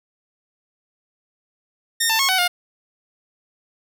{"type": "tone with pitch steps", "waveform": "10% pulse", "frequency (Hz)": [1834, 891, 1092, 751, 711], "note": ["A#6", "A5", "C#6", "F#5", "F5"], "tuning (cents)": [-29, 22, -26, 26, 31], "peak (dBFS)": -8, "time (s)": [2, 2.48], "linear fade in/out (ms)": 10, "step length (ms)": 96, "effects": []}